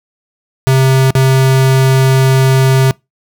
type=tone with dropouts; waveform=square; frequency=132.5 Hz; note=C3; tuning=22 cents sharp; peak=-7 dBFS; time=0.67-2.91 s; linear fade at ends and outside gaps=0 ms; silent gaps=1.106-1.152 s; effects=noise-tail reverb RT60 0.2 s tail -24 dB re dry